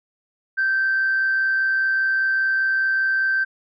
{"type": "tone with amplitude modulation", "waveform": "sine", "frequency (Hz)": 1558, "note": "G6", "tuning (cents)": -11, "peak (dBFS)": -15, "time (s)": [0.57, 3.45], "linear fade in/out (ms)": 20, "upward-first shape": "sine", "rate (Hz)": 125, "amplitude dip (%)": 30, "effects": ["tanh soft clip ceiling -13 dBFS"]}